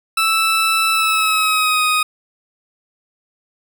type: tone with pitch glide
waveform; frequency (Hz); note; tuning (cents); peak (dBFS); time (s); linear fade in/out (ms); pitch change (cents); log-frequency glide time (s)
20% pulse; 1318.5 to 1248.8; E6 to D#6; 0 to +6; -9; 0.17-2.03; 5; -94; 0.92-1.83
effects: none